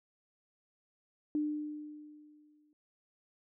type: tone with exponential decay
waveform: sine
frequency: 300 Hz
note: D4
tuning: 37 cents sharp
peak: -28 dBFS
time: 1.35-2.73 s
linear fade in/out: 1 ms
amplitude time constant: 300 ms
effects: none